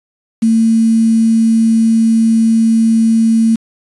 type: tone with quantisation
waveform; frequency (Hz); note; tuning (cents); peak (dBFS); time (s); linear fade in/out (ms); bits
sine; 225.4; A3; +42; -7; 0.42-3.56; 10; 5
effects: resampled to 24000 Hz